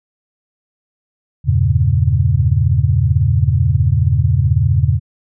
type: chord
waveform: sine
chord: E diminished seventh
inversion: none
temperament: equal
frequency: 82.41 / 98 / 116.54 / 138.59 Hz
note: E2 / G2 / Bb2 / Db3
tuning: 0 / 0 / 0 / 0 cents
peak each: -16 dBFS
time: 1.44-5 s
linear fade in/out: 50 ms
effects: none